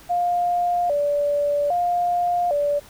sine tone with vibrato, 639 Hz, D#5, 46 cents sharp, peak -18 dBFS, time 0.09-2.8 s, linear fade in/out 20 ms, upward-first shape square, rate 0.62 Hz, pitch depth 170 cents each way, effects pink hiss -47 dBFS RMS until 2.89 s

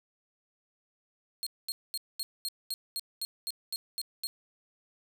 sawtooth tone bursts, 4250 Hz, C8, 26 cents sharp, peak -29 dBFS, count 12, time 1.43-4.27 s, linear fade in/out 0 ms, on 35 ms, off 220 ms, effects none

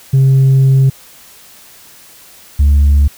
sine tone pair in turn, 134.1 / 71.53 Hz, C3 / D2, +43 / -45 cents, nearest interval major seventh, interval 1088 cents, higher first, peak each -3 dBFS, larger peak neither, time 0.13-0.9 / 2.59-3.08 s, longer first, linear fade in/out 10 ms, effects tanh soft clip ceiling -4 dBFS + white hiss -40 dBFS RMS until 3.17 s

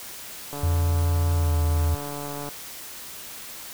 click train, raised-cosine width 1 ms, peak -21 dBFS, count 283, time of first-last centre 0.53-2.488 s, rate 144 Hz
sine tone with pitch glide, 85.1 to 80.6 Hz, F2 to E2, -44 to -38 cents, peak -19 dBFS, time 0.63-1.95 s, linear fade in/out 5 ms, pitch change -94 cents, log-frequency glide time 1.36-1.53 s
effects white hiss -39 dBFS RMS until 3.73 s

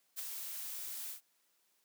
blue noise with ADSR envelope, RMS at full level -38 dBFS, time 0.16-1.21 s, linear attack 34 ms, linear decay 9 ms, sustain -5 dB, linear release 110 ms, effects white hiss -75 dBFS RMS until 1.84 s + high-pass 200 Hz 12 dB/octave

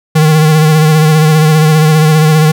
square tone with vibrato, 155.5 Hz, D#3, 1 cent flat, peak -5 dBFS, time 0.15-2.52 s, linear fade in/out 10 ms, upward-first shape sine, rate 15 Hz, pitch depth 38 cents each way, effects none

